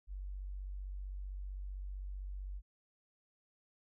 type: tone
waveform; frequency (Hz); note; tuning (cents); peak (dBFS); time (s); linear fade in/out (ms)
sine; 47.78; G1; -44; -40; 0.07-2.62; 50
effects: none